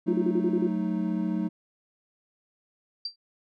triangle chord, D# diminished, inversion first, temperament equal, 185 / 220 / 311.1 Hz, F#3 / A3 / D#4, 0 / 0 / 0 cents, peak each -27 / -28 / -29 dBFS, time 0.06-1.49 s, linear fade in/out 20 ms
sine tone bursts, 349.2 Hz, F4, in tune, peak -22 dBFS, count 7, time 0.08-0.672 s, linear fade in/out 5 ms, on 52 ms, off 38 ms
sine tone with exponential decay, 4699 Hz, D8, in tune, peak -26 dBFS, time 3.05-3.16 s, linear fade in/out 5 ms, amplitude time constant 22 ms
effects none

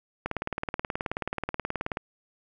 click train, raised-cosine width 0.5 ms, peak -14 dBFS, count 33, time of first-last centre 0.26-1.971 s, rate 18.7 Hz, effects none

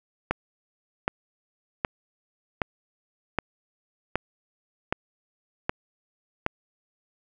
click train, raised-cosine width 0.5 ms, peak -8 dBFS, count 9, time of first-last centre 0.31-6.464 s, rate 1.3 Hz, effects none

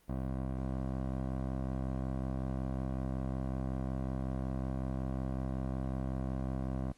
15% pulse tone with low-pass filter, 65.41 Hz, C2, in tune, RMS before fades -36 dBFS, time 0.08-6.93 s, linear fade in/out 20 ms, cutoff 870 Hz, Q 0.8, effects pink hiss -67 dBFS RMS until 6.97 s + Opus 32 kbps

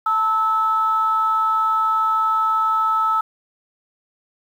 sine tone pair together, 887 / 1303.8 Hz, A5 / E6, +14 / -19 cents, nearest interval perfect fifth, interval 667 cents, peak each -22 / -16 dBFS, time 0.06-3.21 s, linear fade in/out 5 ms, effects tanh soft clip ceiling -8 dBFS + 8-bit

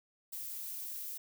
violet noise, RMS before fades -42 dBFS, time 0.32-1.18 s, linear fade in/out 10 ms, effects none

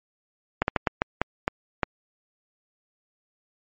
slowing click train, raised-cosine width 0.5 ms, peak -6 dBFS, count 8, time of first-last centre 0.62-1.832 s, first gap 61 ms, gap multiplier 1.34, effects MP3 32 kbps

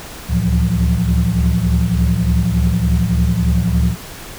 sine tone cluster, 69.7 / 73.1 / 112.8 / 169.6 / 180.5 Hz, C#2 / D2 / A2 / E3 / F#3, +10 / -7 / +44 / +50 / -43 cents, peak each -18 dBFS, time 0.28-3.96 s, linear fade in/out 50 ms, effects tanh soft clip ceiling -4 dBFS + pink hiss -33 dBFS RMS until 4.38 s

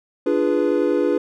triangle chord, D diminished seventh, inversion none, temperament equal with one note detuned, 293.7 / 345.6 / 415.3 / 493.9 Hz, D4 / F4 / Ab4 / Cb5, 0 / -18 / 0 / 0 cents, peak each -20 dBFS, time 0.26-1.18 s, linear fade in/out 5 ms, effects none

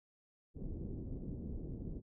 pink low-pass noise, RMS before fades -43 dBFS, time 0.54-2.02 s, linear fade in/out 50 ms, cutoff 370 Hz, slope 24 dB/octave, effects none

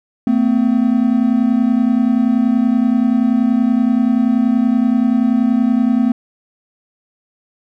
triangle tone pair together, 225 / 255.5 Hz, A3 / C4, +39 / -41 cents, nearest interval major second, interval 220 cents, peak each -12 dBFS, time 0.27-6.12 s, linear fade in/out 2 ms, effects none

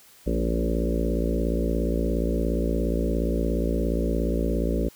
harmonic tone with a mistuned harmonic, 57.1 Hz, A#1, 35 cents flat, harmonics 1 / 3 / 4 / 5 / 6 / 7 / 8 / 9 / 10, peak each -25 / -30 / -31 / -32 / -33 / -33 / -34 / -35 / -35 dBFS, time 0.26-4.89 s, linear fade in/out 10 ms, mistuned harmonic 5, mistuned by -25 cents, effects white hiss -53 dBFS RMS until 4.95 s

